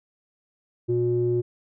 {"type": "tone with low-pass filter", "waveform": "square", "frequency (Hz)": 120, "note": "B2", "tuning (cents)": -49, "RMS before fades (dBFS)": -23, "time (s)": [0.88, 1.42], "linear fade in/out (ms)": 20, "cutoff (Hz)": 340, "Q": 8.3, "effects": []}